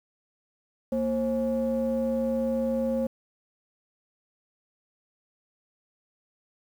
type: ring-modulated tone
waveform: triangle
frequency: 151 Hz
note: D3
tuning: 48 cents sharp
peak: -19 dBFS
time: 0.92-3.07 s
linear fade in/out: 5 ms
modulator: 383 Hz
effects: 9-bit